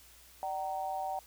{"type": "tone with amplitude modulation", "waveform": "sine", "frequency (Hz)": 764, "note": "G5", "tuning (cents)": -45, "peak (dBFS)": -29, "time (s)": [0.43, 1.19], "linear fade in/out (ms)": 0, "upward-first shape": "sine", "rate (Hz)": 168, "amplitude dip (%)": 90, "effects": ["added 60 Hz sine -63 dBFS peak until 1.26 s", "white hiss -58 dBFS RMS until 1.26 s"]}